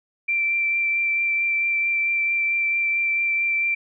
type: tone with vibrato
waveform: sine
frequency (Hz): 2349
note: D7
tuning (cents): 0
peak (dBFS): -19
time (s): 0.28-3.75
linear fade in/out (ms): 10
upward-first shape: triangle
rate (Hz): 4.5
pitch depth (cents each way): 13
effects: none